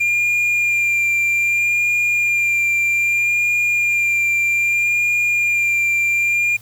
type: tone with vibrato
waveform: triangle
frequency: 2396 Hz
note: D7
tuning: 34 cents sharp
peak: -13 dBFS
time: 0-6.57 s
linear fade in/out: 10 ms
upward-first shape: sine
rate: 0.63 Hz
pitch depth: 17 cents each way
effects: added 111 Hz sine -44 dBFS peak until 6.61 s + white hiss -47 dBFS RMS until 6.61 s